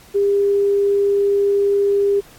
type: tone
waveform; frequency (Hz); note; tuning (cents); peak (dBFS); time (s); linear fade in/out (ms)
sine; 401.5; G4; +41; -13; 0.14-2.21; 20
effects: pink hiss -46 dBFS RMS until 2.38 s + AAC 64 kbps